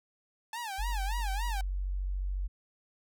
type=tone with vibrato; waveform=sawtooth; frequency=860 Hz; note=A5; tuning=40 cents flat; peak=-32 dBFS; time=0.53-1.61 s; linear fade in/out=2 ms; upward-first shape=sine; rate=3.5 Hz; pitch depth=200 cents each way
type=tone; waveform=sine; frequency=47 Hz; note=F#1; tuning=28 cents sharp; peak=-30 dBFS; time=0.78-2.48 s; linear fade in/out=20 ms
effects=none